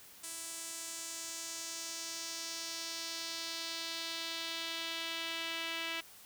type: tone with band-pass filter sweep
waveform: sawtooth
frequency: 330 Hz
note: E4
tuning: 2 cents sharp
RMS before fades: -41 dBFS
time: 0.23-6.01 s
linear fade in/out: 10 ms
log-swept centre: 8700 to 2800 Hz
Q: 2
effects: white hiss -56 dBFS RMS until 6.25 s